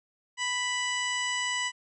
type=harmonic tone; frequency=987.8 Hz; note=B5; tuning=in tune; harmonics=1 / 2 / 3 / 4 / 5 / 6 / 7 / 8; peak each=-35 / -31 / -33 / -46 / -44 / -42 / -47 / -37 dBFS; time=0.37-1.72 s; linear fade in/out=50 ms; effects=none